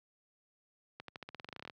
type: accelerating click train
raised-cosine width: 0.3 ms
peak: -28 dBFS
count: 16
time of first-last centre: 1-1.698 s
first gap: 83 ms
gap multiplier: 0.91
effects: high-pass 100 Hz 12 dB/octave